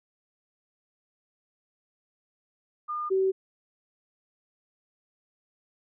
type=tone pair in turn; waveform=sine; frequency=1212 / 381.8 Hz; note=D#6 / G4; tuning=-46 / -46 cents; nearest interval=octave + minor sixth; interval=2000 cents; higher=first; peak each=-29 / -21 dBFS; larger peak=second; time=2.88-3.1 / 3.1-3.32 s; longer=neither; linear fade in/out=20 ms; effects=none